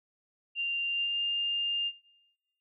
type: tone with pitch glide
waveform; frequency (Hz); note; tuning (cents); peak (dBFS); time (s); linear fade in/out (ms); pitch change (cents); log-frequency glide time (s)
sine; 2784 to 2807; F7 to F7; -6 to +8; -28; 0.55-1.92; 50; +14; 0.86-1.2
effects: noise-tail reverb RT60 1.0 s tail -21 dB re dry